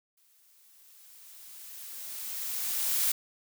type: noise with exponential growth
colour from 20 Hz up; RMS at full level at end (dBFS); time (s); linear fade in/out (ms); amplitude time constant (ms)
blue; -26; 0.17-3.12; 5; 640
effects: none